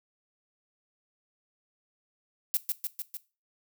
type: noise with echo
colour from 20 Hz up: violet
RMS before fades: -26 dBFS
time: 2.54-2.57 s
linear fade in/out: 0 ms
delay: 150 ms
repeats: 4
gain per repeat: -3 dB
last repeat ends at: 3.17 s
effects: noise-tail reverb RT60 0.3 s tail -18 dB re dry